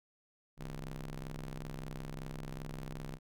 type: ring-modulated tone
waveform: sawtooth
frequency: 65.2 Hz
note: C2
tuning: 5 cents flat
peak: -34 dBFS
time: 0.57-3.19 s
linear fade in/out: 50 ms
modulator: 86.3 Hz
effects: none